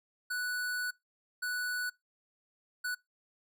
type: tone bursts at uneven times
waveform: square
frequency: 1480 Hz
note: F#6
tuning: in tune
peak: -33 dBFS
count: 3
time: 0.3-0.91 / 1.42-1.9 / 2.84-2.95 s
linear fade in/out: 10 ms
effects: noise-tail reverb RT60 0.2 s tail -24 dB re dry